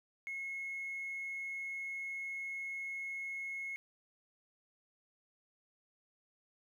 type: tone with hard clipping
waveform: sine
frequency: 2173 Hz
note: C#7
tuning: 35 cents flat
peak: -39 dBFS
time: 0.27-3.76 s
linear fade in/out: 0 ms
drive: 1 dB
effects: none